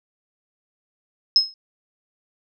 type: tone with exponential decay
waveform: sine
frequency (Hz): 5160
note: E8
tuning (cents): -38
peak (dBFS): -8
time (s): 1.36-1.54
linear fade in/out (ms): 1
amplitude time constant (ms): 39
effects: none